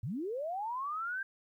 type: linear sweep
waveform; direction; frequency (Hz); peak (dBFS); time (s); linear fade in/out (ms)
sine; up; 93 to 1600; -34; 0.03-1.23; 5
effects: 12-bit